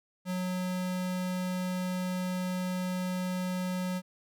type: tone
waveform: square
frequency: 182.9 Hz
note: F#3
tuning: 20 cents flat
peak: -31 dBFS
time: 0.25-4.02 s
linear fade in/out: 50 ms
effects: none